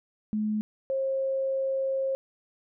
sine tone pair in turn, 213.5 / 535.8 Hz, G#3 / C5, +48 / +41 cents, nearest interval octave + major third, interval 1593 cents, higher second, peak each -25 dBFS, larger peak neither, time 0.33-0.61 / 0.9-2.15 s, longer second, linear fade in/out 0 ms, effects none

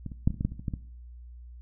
clicks, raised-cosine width 5 ms, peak -22 / -28 / -9 / -23 / -28 / -17 / -13 / -27 / -27 / -17 / -20 dBFS, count 11, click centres 0.063 / 0.118 / 0.275 / 0.305 / 0.343 / 0.409 / 0.45 / 0.52 / 0.595 / 0.682 / 0.738 s, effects noise-tail reverb RT60 0.6 s tail -18 dB re dry + added 60 Hz sine -43 dBFS peak until 1.61 s

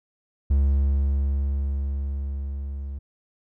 triangle tone with level ramp, 69.3 Hz, C#2, in tune, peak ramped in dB -14 to -28 dBFS, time 0.5-2.99 s, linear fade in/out 10 ms, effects none

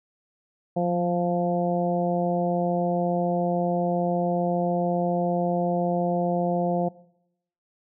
harmonic tone with a mistuned harmonic, 174.61 Hz, F3, in tune, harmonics 1 / 2 / 3 / 4 / 5, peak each -25 / -30 / -27 / -27 / -38 dBFS, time 0.76-6.89 s, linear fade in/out 10 ms, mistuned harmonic 1, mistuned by +21 cents, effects noise-tail reverb RT60 0.8 s tail -21 dB re dry

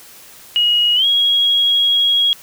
sine tone with pitch glide, 2893 to 3304 Hz, F#7 to G#7, -40 to -10 cents, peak -11 dBFS, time 0.56-2.33 s, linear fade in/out 0 ms, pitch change +230 cents, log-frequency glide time 0.95-1.06 s, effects white hiss -41 dBFS RMS until 2.42 s

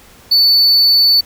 triangle tone, 4490 Hz, C#8, 21 cents sharp, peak -6 dBFS, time 0.31-1.21 s, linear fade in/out 10 ms, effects pink hiss -43 dBFS RMS until 1.25 s

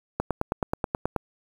click train, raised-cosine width 1 ms, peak -10 dBFS, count 10, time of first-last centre 0.2-1.163 s, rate 9.35 Hz, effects 7-bit

